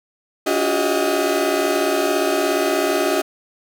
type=tone cluster; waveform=35% pulse; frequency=286.9 / 347 / 364.6 / 401.5 / 630 Hz; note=D4 / F4 / F#4 / G4 / D#5; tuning=-40 / -11 / -25 / +41 / +21 cents; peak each=-23 / -25 / -21 / -22 / -20 dBFS; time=0.46-3.22 s; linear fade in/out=10 ms; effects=none